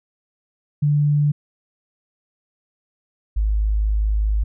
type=tone pair in turn; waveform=sine; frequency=146.83 / 52.49 Hz; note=D3 / G#1; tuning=0 / +19 cents; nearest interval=octave + tritone; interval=1781 cents; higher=first; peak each=-14 / -16 dBFS; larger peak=first; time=0.82-1.32 / 3.36-4.44 s; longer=second; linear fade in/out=10 ms; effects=none